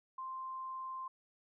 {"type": "tone", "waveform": "sine", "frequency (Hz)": 1046.5, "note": "C6", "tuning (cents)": 0, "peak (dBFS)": -40, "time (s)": [0.18, 1.08], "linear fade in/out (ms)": 5, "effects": []}